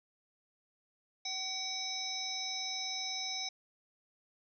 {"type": "harmonic tone with a mistuned harmonic", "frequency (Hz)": 756, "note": "F#5", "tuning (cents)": 37, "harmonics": [1, 3, 5, 7, 8], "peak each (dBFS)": [-46, -44, -41, -39, -44], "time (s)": [1.25, 3.49], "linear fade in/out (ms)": 5, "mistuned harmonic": 5, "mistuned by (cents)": 38, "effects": []}